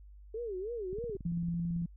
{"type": "tone with vibrato", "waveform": "sine", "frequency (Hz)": 419.3, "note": "G#4", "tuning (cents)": 17, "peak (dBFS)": -35, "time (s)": [0.34, 1.17], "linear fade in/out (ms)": 5, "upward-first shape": "sine", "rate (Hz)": 3.2, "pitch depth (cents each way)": 240}
{"type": "click train", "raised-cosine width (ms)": 5, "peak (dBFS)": -33, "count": 17, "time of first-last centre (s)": [0.93, 1.819], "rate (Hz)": 18}
{"type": "tone", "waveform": "sine", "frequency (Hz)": 170.3, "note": "F3", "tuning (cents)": -43, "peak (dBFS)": -31, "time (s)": [1.25, 1.86], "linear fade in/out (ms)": 5}
{"effects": ["added 50 Hz sine -50 dBFS peak until 1.96 s"]}